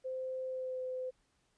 sine tone with pitch glide, 518 to 511.5 Hz, C5 to C5, -17 to -39 cents, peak -36 dBFS, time 0.04-1.11 s, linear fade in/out 20 ms, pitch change -22 cents, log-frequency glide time 0.48-0.81 s, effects pink hiss -75 dBFS RMS until 1.57 s + resampled to 22050 Hz

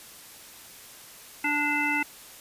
harmonic tone with a mistuned harmonic, 293.7 Hz, D4, in tune, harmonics 1 / 3 / 5 / 7 / 9, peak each -31 / -31 / -32 / -27 / -30 dBFS, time 1.44-2.03 s, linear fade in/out 5 ms, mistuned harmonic 5, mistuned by -16 cents, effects white hiss -47 dBFS RMS until 2.4 s + resampled to 32000 Hz

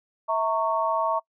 sine tone cluster, 651 / 917 / 1108 Hz, E5 / A#5 / C#6, -22 / -29 / -1 cents, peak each -26 dBFS, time 0.28-1.2 s, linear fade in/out 20 ms, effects noise-tail reverb RT60 0.1 s tail -25 dB re dry

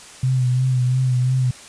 sine tone with vibrato, 127.5 Hz, C3, 44 cents flat, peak -15 dBFS, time 0.23-1.51 s, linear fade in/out 5 ms, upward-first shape sine, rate 2.9 Hz, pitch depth 38 cents each way, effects white hiss -41 dBFS RMS until 1.68 s + resampled to 22050 Hz

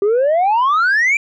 sine exponential sweep, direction up, 390 to 2392 Hz, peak -9 dBFS, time 0.02-1.17 s, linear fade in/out 2 ms, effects tanh soft clip ceiling -10 dBFS

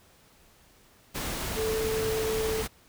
sine tone in noise, 440 Hz, A4, in tune, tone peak -27 dBFS, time 1.56-2.63 s, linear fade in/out 20 ms, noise pink, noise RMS -33 dBFS, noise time 1.14-2.68 s, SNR +3 dB, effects pink hiss -59 dBFS RMS until 2.88 s

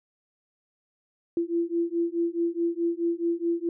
sine beating tone pair, 336.8 / 341.5 Hz, E4 / F4, +37 / -39 cents, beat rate 4.7 Hz, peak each -27 / -27 dBFS, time 1.37-3.69 s, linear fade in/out 2 ms, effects none

